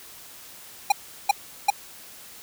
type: tone bursts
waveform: square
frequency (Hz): 810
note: G#5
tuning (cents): -43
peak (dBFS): -15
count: 3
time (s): 0.9-1.703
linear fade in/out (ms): 5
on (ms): 21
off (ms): 370
effects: white hiss -45 dBFS RMS until 2.42 s